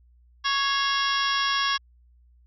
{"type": "harmonic tone with a mistuned harmonic", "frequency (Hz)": 554.4, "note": "C#5", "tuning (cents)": 0, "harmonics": [2, 3, 4, 5, 6, 7, 8, 9, 10], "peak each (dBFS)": [-26, -28, -36, -33, -29, -36, -39, -35, -32], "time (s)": [0.44, 1.78], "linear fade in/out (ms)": 20, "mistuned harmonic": 4, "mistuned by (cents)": -59, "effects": ["added 60 Hz sine -54 dBFS peak until 2.46 s"]}